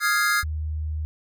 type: chord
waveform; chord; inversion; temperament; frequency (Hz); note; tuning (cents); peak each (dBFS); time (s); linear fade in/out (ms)
square; F minor seventh; third; equal; 1244.5 / 1396.9 / 1661.2 / 2093; Eb6 / F6 / Ab6 / C7; 0 / 0 / 0 / 0; -27 / -25 / -24 / -28; 0-0.44; 50
type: tone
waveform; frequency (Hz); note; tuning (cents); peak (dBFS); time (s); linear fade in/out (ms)
sine; 77.2; D#2; -13; -25; 0.43-1.05; 0
effects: none